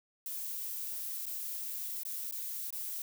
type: noise with dropouts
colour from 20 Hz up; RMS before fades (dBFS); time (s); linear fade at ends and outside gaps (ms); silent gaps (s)
violet; -39; 0.26-3.02; 2; 1.257-1.264 / 2.034-2.051 / 2.312-2.323 / 2.705-2.726
effects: none